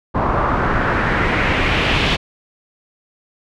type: noise with low-pass filter sweep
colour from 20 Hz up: pink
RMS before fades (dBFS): -17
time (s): 0.14-2.17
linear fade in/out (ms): 20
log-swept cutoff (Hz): 1000 to 3300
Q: 2.2
effects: none

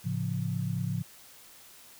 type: chord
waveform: sine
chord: A augmented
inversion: none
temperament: equal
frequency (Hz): 110 / 138.59 / 174.61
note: A2 / C#3 / E#3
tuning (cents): 0 / 0 / 0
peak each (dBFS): -33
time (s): 0.04-1.03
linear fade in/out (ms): 20
effects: white hiss -53 dBFS RMS until 1.99 s

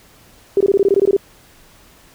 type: tone bursts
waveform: sine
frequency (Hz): 395.4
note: G4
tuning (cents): +15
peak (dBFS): -9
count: 11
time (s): 0.57-1.166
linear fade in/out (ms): 2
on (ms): 36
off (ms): 20
effects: pink hiss -48 dBFS RMS until 2.14 s

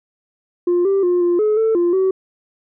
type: tone with pitch steps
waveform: sine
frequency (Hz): 351.9 / 391.9 / 355.1 / 349.3 / 426.4 / 444.5 / 347.5 / 379.2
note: F4 / G4 / F4 / F4 / G#4 / A4 / F4 / F#4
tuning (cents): +13 / 0 / +29 / 0 / +46 / +18 / -9 / +43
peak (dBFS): -11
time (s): 0.67-2.11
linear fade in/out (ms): 5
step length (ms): 180
effects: tanh soft clip ceiling -11 dBFS

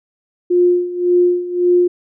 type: tone with tremolo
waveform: sine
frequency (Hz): 354.9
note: F4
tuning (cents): +28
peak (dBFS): -8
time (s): 0.5-1.88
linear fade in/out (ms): 10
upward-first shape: sine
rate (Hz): 1.8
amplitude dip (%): 80
effects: none

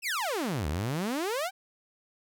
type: exponential two-way sweep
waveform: sawtooth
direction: down then up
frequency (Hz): 2794 to 69.3 to 800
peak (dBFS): -25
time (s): 0.02-1.51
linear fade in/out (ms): 50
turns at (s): 0.68
effects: none

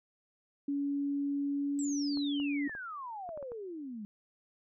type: tone with pitch glide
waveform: sine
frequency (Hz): 282.8 to 285.6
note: C#4 to D4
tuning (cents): +35 to -48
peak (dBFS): -30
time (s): 0.68-2.68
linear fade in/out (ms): 5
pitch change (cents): +17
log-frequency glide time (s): 1.53-2.08
type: exponential sweep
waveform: sine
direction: down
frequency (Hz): 7902 to 200.1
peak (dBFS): -39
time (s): 1.79-4.05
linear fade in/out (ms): 0
type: clicks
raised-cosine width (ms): 1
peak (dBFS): -35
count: 8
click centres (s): 2.173 / 2.4 / 2.695 / 2.751 / 3.291 / 3.375 / 3.427 / 3.519
effects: none

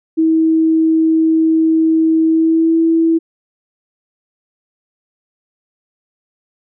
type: tone with pitch glide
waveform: sine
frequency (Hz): 321.4 to 327.8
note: E4 to E4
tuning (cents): -44 to -10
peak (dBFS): -9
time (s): 0.17-3.19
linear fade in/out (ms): 20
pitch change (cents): +34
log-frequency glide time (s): 2.25-2.78
effects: none

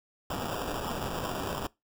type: noise with sample-and-hold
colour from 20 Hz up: white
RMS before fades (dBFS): -34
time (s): 0.3-1.67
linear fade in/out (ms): 5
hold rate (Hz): 2100
effects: noise-tail reverb RT60 0.2 s tail -22 dB re dry

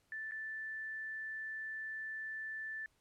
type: tone with dropouts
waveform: sine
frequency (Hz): 1760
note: A6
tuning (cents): 0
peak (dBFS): -40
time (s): 0.12-2.86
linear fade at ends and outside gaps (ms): 1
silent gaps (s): 0.311-0.319
effects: pink hiss -75 dBFS RMS until 3 s + low-pass 12000 Hz 12 dB/octave

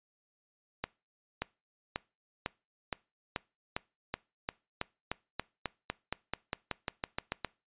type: accelerating click train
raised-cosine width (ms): 0.3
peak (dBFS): -16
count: 23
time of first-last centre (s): 0.84-7.447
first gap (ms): 580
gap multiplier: 0.93
effects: noise-tail reverb RT60 0.3 s tail -23 dB re dry + resampled to 8000 Hz

